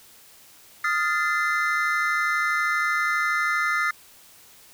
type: chord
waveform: triangle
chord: F dominant seventh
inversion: third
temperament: equal with one note detuned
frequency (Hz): 1244.5 / 1396.9 / 1760 / 2061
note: Eb6 / F6 / A6 / C7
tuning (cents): 0 / 0 / 0 / -27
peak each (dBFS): -25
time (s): 0.84-3.91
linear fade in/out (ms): 5
effects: white hiss -51 dBFS RMS until 4.73 s

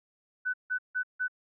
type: tone bursts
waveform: sine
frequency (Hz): 1499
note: F#6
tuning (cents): +22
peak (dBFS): -27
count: 4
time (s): 0.45-1.282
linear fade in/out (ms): 20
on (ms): 88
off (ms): 160
effects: none

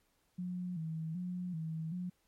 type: tone with vibrato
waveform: sine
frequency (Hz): 169.8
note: F3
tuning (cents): -48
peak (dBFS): -36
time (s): 0.38-2.1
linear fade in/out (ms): 10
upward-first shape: square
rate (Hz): 1.3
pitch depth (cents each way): 98
effects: pink hiss -75 dBFS RMS until 2.27 s + MP3 64 kbps

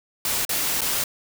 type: noise with dropouts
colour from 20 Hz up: white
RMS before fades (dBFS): -24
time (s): 0.25-1.04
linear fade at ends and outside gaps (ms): 2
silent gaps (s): 0.451-0.492 / 0.808-0.816
effects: none

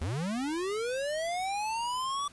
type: linear sweep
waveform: square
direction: up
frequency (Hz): 68.6 to 1160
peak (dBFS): -31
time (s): 0.01-2.28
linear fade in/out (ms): 5
effects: pink hiss -56 dBFS RMS until 2.32 s + resampled to 24000 Hz

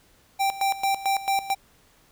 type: tone with tremolo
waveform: square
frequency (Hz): 784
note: G5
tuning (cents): 0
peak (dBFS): -21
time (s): 0.39-1.55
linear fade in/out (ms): 20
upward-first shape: square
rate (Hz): 4.5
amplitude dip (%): 80
effects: pink hiss -59 dBFS RMS until 2.11 s

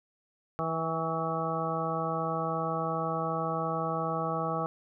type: harmonic tone with a mistuned harmonic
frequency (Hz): 162.7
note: E3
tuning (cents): -22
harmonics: 1 / 2 / 3 / 4 / 5 / 7 / 8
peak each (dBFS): -35 / -40 / -36 / -36 / -36 / -35 / -37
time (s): 0.59-4.66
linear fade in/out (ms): 0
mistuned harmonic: 7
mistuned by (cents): -18
effects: none

